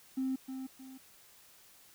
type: tone with echo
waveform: triangle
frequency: 262.8 Hz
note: C4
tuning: 8 cents sharp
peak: -27 dBFS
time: 0.17-0.36 s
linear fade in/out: 10 ms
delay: 310 ms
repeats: 2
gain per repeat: -9 dB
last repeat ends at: 0.98 s
effects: tanh soft clip ceiling -28 dBFS + white hiss -60 dBFS RMS until 1.94 s